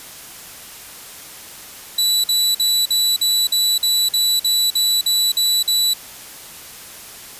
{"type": "tone bursts", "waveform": "sawtooth", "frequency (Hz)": 3951, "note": "B7", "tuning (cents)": 0, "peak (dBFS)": -11, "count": 13, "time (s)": [1.98, 5.936], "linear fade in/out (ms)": 5, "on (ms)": 260, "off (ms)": 48, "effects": ["white hiss -37 dBFS RMS until 7.39 s", "resampled to 32000 Hz"]}